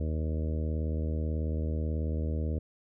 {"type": "harmonic tone", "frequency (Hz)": 78.3, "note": "D#2", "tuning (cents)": 11, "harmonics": [1, 2, 3, 4, 5, 6, 7, 8], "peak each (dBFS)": [-29, -38, -39, -42, -46, -43, -46, -50], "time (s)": [0, 2.59], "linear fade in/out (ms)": 5, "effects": []}